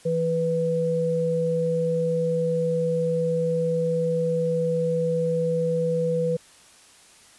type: tone pair together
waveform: sine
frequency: 164.81 / 493.9 Hz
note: E3 / B4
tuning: 0 / 0 cents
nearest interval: octave + perfect fifth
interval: 1900 cents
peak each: -26 / -22 dBFS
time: 0.05-6.37 s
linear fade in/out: 10 ms
effects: white hiss -52 dBFS RMS until 7.38 s + resampled to 24000 Hz